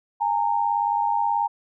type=tone pair together; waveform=sine; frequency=820 / 918.5 Hz; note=G#5 / A#5; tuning=-22 / -26 cents; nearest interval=major second; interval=196 cents; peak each=-23 / -22 dBFS; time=0.2-1.48 s; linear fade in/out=20 ms; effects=none

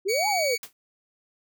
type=exponential two-way sweep; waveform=sine; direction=up then down; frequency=358.8 to 880 to 455.7 Hz; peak=-23 dBFS; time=0.05-0.56 s; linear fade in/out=20 ms; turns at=0.28 s
type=tone; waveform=20% pulse; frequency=2257 Hz; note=C#7; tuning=31 cents sharp; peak=-21 dBFS; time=0.08-0.58 s; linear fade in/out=20 ms
type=noise with exponential decay; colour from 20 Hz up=white; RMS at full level=-33 dBFS; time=0.63-0.73 s; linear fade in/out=2 ms; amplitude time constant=21 ms
effects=none

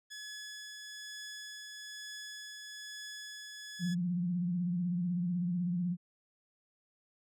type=tone with tremolo; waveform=15% pulse; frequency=1700 Hz; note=G#6; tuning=40 cents sharp; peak=-36 dBFS; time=0.1-3.95 s; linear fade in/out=20 ms; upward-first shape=triangle; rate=1.1 Hz; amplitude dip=30%
type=tone with vibrato; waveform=sine; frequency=176.4 Hz; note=F3; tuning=18 cents sharp; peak=-30 dBFS; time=3.79-5.97 s; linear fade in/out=50 ms; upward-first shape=sine; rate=16 Hz; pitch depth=63 cents each way
effects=resampled to 32000 Hz

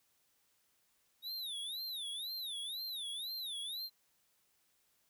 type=tone with vibrato; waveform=square; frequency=3729 Hz; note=A#7; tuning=in tune; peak=-40 dBFS; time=1.22-3.9 s; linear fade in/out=50 ms; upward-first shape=sine; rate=2 Hz; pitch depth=200 cents each way; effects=white hiss -75 dBFS RMS until 5.09 s

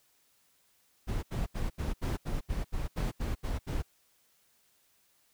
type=noise bursts; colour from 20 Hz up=brown; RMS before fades=-32 dBFS; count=12; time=1.07-3.826 s; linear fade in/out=20 ms; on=160 ms; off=76 ms; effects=white hiss -69 dBFS RMS until 5.33 s

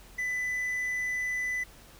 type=tone; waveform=triangle; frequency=1997 Hz; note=B6; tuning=19 cents sharp; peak=-27 dBFS; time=0.18-1.64 s; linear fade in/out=10 ms; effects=added 46 Hz sine -54 dBFS peak until 1.99 s + pink hiss -54 dBFS RMS until 1.99 s

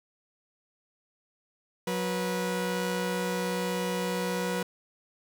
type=tone pair together; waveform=sawtooth; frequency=183.1 / 488.1 Hz; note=F#3 / B4; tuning=-18 / -20 cents; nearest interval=octave + perfect fourth; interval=1698 cents; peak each=-27 dBFS; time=1.87-4.63 s; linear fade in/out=5 ms; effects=none

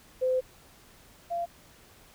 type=tone pair in turn; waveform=sine; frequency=513 / 687.3 Hz; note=C5 / F5; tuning=-34 / -28 cents; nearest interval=perfect fourth; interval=506 cents; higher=second; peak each=-23 / -28 dBFS; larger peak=first; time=0.21-0.41 / 1.3-1.46 s; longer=first; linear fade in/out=20 ms; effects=pink hiss -56 dBFS RMS until 2.14 s

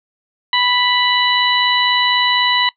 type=harmonic tone; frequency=988 Hz; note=B5; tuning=in tune; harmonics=1 / 2 / 3 / 4; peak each=-18 / -18 / -18 / -18 dBFS; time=0.53-2.69 s; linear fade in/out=2 ms; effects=noise-tail reverb RT60 0.1 s tail -21 dB re dry

